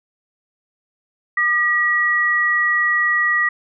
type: tone pair together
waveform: sine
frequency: 1208 / 1920 Hz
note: D6 / B6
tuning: +48 / -49 cents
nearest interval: minor sixth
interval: 803 cents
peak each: -22 / -15 dBFS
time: 1.37-3.49 s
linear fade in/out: 5 ms
effects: none